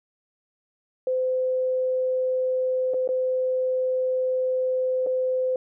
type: tone with dropouts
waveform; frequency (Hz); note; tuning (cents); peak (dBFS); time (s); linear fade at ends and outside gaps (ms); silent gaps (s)
sine; 513; C5; -34; -21; 1.07-5.56; 2; 2.937-2.942 / 3.076-3.089 / 5.064-5.069
effects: none